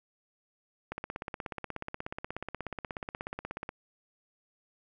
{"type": "click train", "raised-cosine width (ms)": 0.5, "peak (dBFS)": -21, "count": 47, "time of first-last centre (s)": [0.92, 3.691], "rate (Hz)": 16.6, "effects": []}